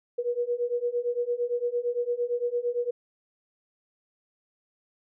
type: beating tone pair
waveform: sine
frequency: 477.9 / 486.7 Hz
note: A#4 / B4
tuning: +43 / -25 cents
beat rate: 8.8 Hz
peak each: -29 / -28 dBFS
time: 0.18-2.91 s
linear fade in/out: 10 ms
effects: none